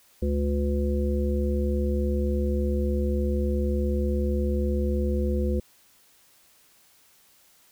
harmonic tone, 71.7 Hz, D2, 41 cents flat, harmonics 1 / 3 / 5 / 7, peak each -24 / -29 / -31 / -32 dBFS, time 0.22-5.6 s, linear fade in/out 5 ms, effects white hiss -59 dBFS RMS until 7.71 s

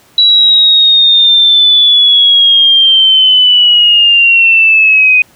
sine linear sweep, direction down, 3923 to 2489 Hz, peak -3 dBFS, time 0.18-5.22 s, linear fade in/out 2 ms, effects pink hiss -45 dBFS RMS until 5.35 s + high-pass 80 Hz 12 dB/octave

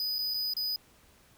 square tone with dropouts, 4978 Hz, D#8, in tune, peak -30 dBFS, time 0-0.76 s, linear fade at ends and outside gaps 1 ms, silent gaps 0.184-0.189 / 0.338-0.343 / 0.536-0.567 s, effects pink hiss -61 dBFS RMS until 1.37 s

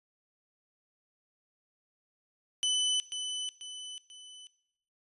sawtooth tone with echo, 3005 Hz, F#7, 26 cents sharp, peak -23 dBFS, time 2.63-3 s, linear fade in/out 0 ms, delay 490 ms, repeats 3, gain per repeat -7 dB, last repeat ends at 4.47 s, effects noise-tail reverb RT60 0.7 s tail -19 dB re dry + resampled to 24000 Hz

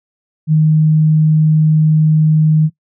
sine tone, 155.56 Hz, D#3, in tune, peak -7 dBFS, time 0.47-2.7 s, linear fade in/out 50 ms, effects noise-tail reverb RT60 0.1 s tail -20 dB re dry

